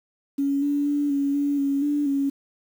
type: tone with pitch steps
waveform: sine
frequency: 279.1 / 287.3 / 289.3 / 280.2 / 285.5 / 278.3 / 291.5 / 277.5 Hz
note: C#4 / D4 / D4 / C#4 / D4 / C#4 / D4 / C#4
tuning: +12 / -38 / -26 / +19 / -49 / +7 / -13 / +2 cents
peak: -20 dBFS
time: 0.38-2.3 s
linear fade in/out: 10 ms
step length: 240 ms
effects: 8-bit